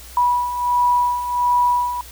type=beating tone pair; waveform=sine; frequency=976 / 977.4 Hz; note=B5 / B5; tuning=-21 / -18 cents; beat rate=1.4 Hz; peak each=-22 / -16 dBFS; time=0.17-2.01 s; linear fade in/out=2 ms; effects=added 60 Hz sine -40 dBFS peak until 2.11 s + white hiss -41 dBFS RMS until 2.11 s